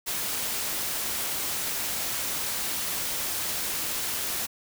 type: noise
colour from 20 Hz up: white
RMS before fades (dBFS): -30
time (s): 0.06-4.47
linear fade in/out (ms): 20
effects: none